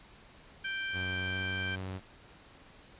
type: harmonic tone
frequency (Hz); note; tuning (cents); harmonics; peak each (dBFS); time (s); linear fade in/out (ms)
783; G5; -2; 2 / 3 / 4; -35 / -40 / -41; 0.64-1.76; 10
type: tone with pitch glide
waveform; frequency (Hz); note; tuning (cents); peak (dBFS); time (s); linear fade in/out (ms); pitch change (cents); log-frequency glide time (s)
sawtooth; 92.5 to 94.17; F#2 to F#2; 0 to +31; -33; 0.92-2.01; 50; +31; 1.26-1.35
effects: pink hiss -56 dBFS RMS until 2.99 s + resampled to 8000 Hz